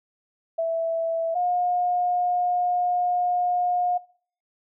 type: tone pair in turn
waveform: sine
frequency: 659.3 / 715.4 Hz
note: E5 / F5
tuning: 0 / +41 cents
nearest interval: minor second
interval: 141 cents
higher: second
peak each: -21 / -21 dBFS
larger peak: neither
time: 0.58-1.35 / 1.35-3.98 s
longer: second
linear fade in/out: 10 ms
effects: noise-tail reverb RT60 0.5 s tail -21 dB re dry